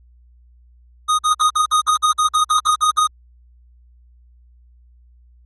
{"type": "tone bursts", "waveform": "square", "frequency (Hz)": 1242, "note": "D#6", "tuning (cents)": -3, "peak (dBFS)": -14, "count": 13, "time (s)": [1.08, 3.074], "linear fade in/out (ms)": 20, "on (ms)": 110, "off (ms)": 47, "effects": ["added 60 Hz sine -47 dBFS peak until 5.45 s", "AAC 32 kbps"]}